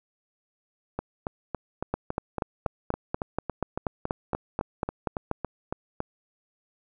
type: two click trains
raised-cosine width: 1 ms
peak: -12 / -15 dBFS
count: 15 / 19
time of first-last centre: 1.94-5.313 / 0.99-6.004 s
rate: 4.15 / 3.59 Hz
effects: none